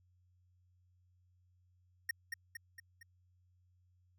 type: tone with echo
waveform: square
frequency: 1853 Hz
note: A#6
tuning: 11 cents flat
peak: -33 dBFS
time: 2.09-2.11 s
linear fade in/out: 5 ms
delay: 230 ms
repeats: 4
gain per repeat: -5 dB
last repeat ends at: 3.03 s
effects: added 90 Hz sine -68 dBFS peak until 4.18 s